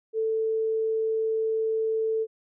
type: tone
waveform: sine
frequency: 442.9 Hz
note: A4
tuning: 11 cents sharp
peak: -23 dBFS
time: 0.13-2.27 s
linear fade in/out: 50 ms
effects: none